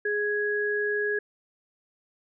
sine tone pair together, 416.1 / 1664.4 Hz, G#4 / G#6, +3 / +3 cents, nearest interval 2 octaves, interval 2400 cents, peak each -27 dBFS, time 0.05-1.19 s, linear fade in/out 5 ms, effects none

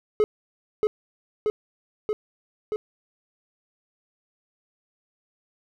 triangle tone with echo, 425.7 Hz, G#4, 43 cents sharp, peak -14 dBFS, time 0.2-0.24 s, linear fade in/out 0 ms, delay 630 ms, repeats 4, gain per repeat -2 dB, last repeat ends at 2.76 s, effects none

